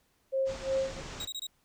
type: tone with tremolo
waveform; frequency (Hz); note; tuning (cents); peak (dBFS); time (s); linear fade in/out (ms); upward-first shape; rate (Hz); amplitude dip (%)
sine; 534; C5; +35; -25; 0.32-1.01; 20; sine; 2.8; 95
type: low-pass noise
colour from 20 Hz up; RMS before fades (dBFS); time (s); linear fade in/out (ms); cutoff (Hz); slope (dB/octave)
pink; -43; 0.45-1.28; 50; 7600; 48
type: tone bursts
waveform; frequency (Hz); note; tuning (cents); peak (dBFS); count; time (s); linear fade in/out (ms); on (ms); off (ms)
35% pulse; 3814; A#7; +39; -33; 4; 1.2-1.468; 2; 49; 24
effects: pink hiss -71 dBFS RMS until 1.64 s